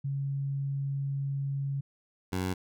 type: tone pair in turn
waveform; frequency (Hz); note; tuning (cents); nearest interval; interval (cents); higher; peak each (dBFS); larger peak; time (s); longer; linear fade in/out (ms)
sine / 15% pulse; 138.59 / 92.5; C#3 / F#2; 0 / 0; perfect fifth; 700; first; -29 / -23; second; 0.04-1.81 / 2.32-2.54; first; 10
effects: none